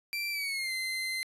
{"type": "tone with pitch glide", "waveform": "30% pulse", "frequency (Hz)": [2349, 2069], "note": ["D7", "C7"], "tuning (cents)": [0, -20], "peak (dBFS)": -29, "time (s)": [0.13, 1.23], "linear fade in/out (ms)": 0, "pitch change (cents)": -220, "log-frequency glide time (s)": [0.31, 0.72], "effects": ["resampled to 32000 Hz"]}